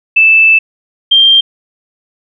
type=tone pair in turn; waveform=sine; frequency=2637 / 3177 Hz; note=E7 / G7; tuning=0 / +23 cents; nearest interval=minor third; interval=323 cents; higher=second; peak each=-3 dBFS; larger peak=neither; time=0.16-0.59 / 1.11-1.41 s; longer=first; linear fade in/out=10 ms; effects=none

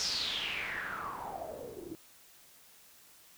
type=noise with low-pass filter sweep; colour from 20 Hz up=white; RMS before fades=-38 dBFS; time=0-1.95 s; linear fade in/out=0 ms; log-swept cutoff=5700 to 310 Hz; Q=6.6; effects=white hiss -59 dBFS RMS until 3.37 s

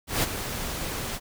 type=noise with ADSR envelope; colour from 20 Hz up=pink; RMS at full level=-22 dBFS; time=0.07-1.2 s; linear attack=160 ms; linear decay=24 ms; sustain=-10 dB; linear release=51 ms; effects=none

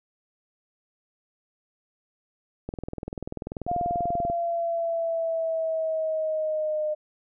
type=click train; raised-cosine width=2 ms; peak=-19 dBFS; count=34; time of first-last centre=2.69-4.3 s; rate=20.5 Hz
type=linear sweep; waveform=sine; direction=down; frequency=705 to 608 Hz; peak=-24 dBFS; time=3.67-6.95 s; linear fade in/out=20 ms
effects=none

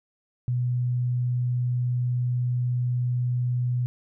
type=tone; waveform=sine; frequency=123.47 Hz; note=B2; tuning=in tune; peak=-22 dBFS; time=0.48-3.86 s; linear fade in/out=0 ms; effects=none

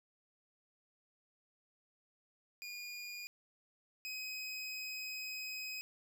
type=tone pair in turn; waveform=25% pulse; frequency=2433 / 2524 Hz; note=D#7 / D#7; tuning=-39 / +24 cents; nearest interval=minor second; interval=63 cents; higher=second; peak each=-40 / -37 dBFS; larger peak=second; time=2.62-3.27 / 4.05-5.81 s; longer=second; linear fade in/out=0 ms; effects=none

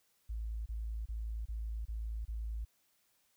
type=tone bursts; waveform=sine; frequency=55.1 Hz; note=A1; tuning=3 cents sharp; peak=-36 dBFS; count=6; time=0.29-2.65 s; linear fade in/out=10 ms; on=370 ms; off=28 ms; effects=white hiss -74 dBFS RMS until 3.36 s

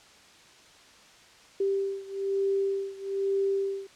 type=beating tone pair; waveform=sine; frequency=392 / 393.1 Hz; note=G4 / G4; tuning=0 / +5 cents; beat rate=1.1 Hz; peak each=-28 / -30 dBFS; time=1.6-3.87 s; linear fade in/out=5 ms; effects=white hiss -54 dBFS RMS until 3.95 s + low-pass 6000 Hz 12 dB/octave

